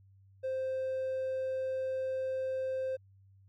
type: tone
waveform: triangle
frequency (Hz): 523.3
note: C5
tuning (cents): 0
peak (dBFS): -29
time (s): 0.43-2.97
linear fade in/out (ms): 20
effects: tanh soft clip ceiling -26 dBFS + added 97 Hz sine -58 dBFS peak until 3.48 s